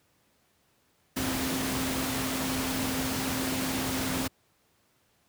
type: tone in noise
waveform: sine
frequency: 261.6 Hz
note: C4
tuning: in tune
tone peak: -32 dBFS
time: 1.16-4.28 s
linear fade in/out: 10 ms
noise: pink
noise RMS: -31 dBFS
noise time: 1.16-4.28 s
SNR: -4 dB
effects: pink hiss -68 dBFS RMS until 5.28 s + high-pass 80 Hz 12 dB/octave